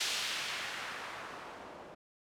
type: noise with low-pass filter sweep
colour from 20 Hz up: blue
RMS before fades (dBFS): -40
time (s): 0-1.95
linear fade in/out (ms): 10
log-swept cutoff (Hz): 4400 to 580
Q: 1
effects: none